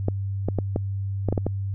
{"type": "clicks", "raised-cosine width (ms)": 2, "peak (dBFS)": -10, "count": 8, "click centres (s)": [0.084, 0.486, 0.587, 0.761, 1.287, 1.326, 1.378, 1.466], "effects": ["added 98 Hz sine -25 dBFS peak until 1.74 s"]}